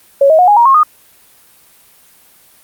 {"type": "tone with pitch steps", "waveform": "sine", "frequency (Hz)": [555, 633.9, 723.9, 826.8, 944.2, 1078.4, 1231.6], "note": ["C#5", "D#5", "F#5", "G#5", "A#5", "C#6", "D#6"], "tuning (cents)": [2, 32, -38, -8, 22, -48, -18], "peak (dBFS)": -4, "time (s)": [0.21, 0.833], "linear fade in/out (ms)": 5, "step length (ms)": 89, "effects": ["white hiss -46 dBFS RMS until 2.63 s", "Opus 32 kbps"]}